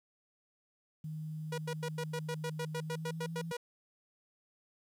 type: tone with pitch glide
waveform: sine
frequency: 155.56 to 165.76 Hz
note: D#3 to E3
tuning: 0 to +10 cents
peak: -38 dBFS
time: 1.04-3.52 s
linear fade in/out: 5 ms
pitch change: +110 cents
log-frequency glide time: 2.77-3.38 s
type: tone bursts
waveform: sawtooth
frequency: 482.3 Hz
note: B4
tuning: 41 cents flat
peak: -32 dBFS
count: 14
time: 1.52-3.569 s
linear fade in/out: 5 ms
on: 60 ms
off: 93 ms
effects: low-pass 12000 Hz 12 dB/octave + 11-bit